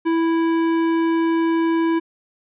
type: tone with tanh clipping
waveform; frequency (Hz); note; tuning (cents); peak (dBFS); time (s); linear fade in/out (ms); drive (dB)
sine; 329.6; E4; 0; -18; 0.05-2; 20; 15
effects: resampled to 8000 Hz